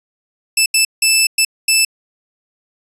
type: tone bursts at uneven times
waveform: 15% pulse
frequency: 2637 Hz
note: E7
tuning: in tune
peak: -3 dBFS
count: 5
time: 0.57-0.66 / 0.74-0.85 / 1.02-1.27 / 1.38-1.45 / 1.68-1.85 s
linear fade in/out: 5 ms
effects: resampled to 32000 Hz